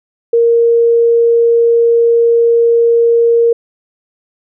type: tone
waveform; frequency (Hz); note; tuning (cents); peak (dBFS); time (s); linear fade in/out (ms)
sine; 466.2; A#4; 0; -6; 0.33-3.53; 5
effects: none